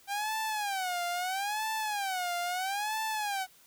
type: tone with vibrato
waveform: sawtooth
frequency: 784 Hz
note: G5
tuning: in tune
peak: -27 dBFS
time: 0.07-3.47 s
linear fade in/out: 50 ms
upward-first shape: sine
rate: 0.76 Hz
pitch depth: 200 cents each way
effects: white hiss -60 dBFS RMS until 3.66 s